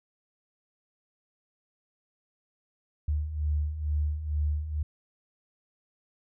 sine beating tone pair, 73.42 / 75.62 Hz, D2 / D#2, 0 / -49 cents, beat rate 2.2 Hz, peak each -33 / -27 dBFS, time 3.08-4.83 s, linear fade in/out 5 ms, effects none

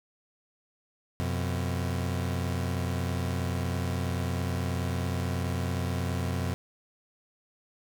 30% pulse tone pair together, 89.3 / 126.29 Hz, F2 / B2, +39 / +39 cents, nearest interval tritone, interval 600 cents, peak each -27 / -30 dBFS, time 1.2-6.54 s, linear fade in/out 0 ms, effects none

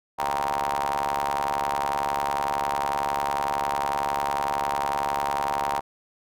sawtooth ring-modulated tone, 71 Hz, C#2, 42 cents sharp, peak -17 dBFS, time 0.18-5.81 s, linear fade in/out 20 ms, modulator 861 Hz, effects none

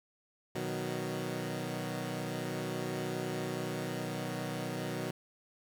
15% pulse chord, B major, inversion none, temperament equal, 123.47 / 155.56 / 185 Hz, B2 / D#3 / F#3, 0 / 0 / 0 cents, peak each -33 dBFS, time 0.55-5.11 s, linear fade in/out 5 ms, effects none

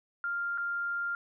sine tone with dropouts, 1396.9 Hz, F6, in tune, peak -30 dBFS, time 0.24-1.15 s, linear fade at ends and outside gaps 1 ms, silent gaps 0.576-0.581 s, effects none

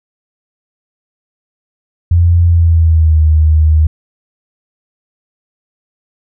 sine tone with pitch glide, 85.9 to 77.87 Hz, F2 to D#2, -28 to +2 cents, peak -5 dBFS, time 2.11-3.87 s, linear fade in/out 5 ms, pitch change -170 cents, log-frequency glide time 2.45-3.21 s, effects none

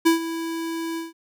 square tone with ADSR envelope, 329.6 Hz, E4, in tune, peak -13 dBFS, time 0.05-1.13 s, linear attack 17 ms, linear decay 120 ms, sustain -14 dB, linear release 160 ms, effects none

